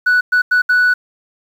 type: tone bursts at uneven times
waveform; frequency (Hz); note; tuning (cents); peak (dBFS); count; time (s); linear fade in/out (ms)
sine; 1480; F#6; 0; -7; 4; 0.06-0.21 / 0.32-0.42 / 0.51-0.62 / 0.69-0.94; 10
effects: tanh soft clip ceiling -8 dBFS + 7-bit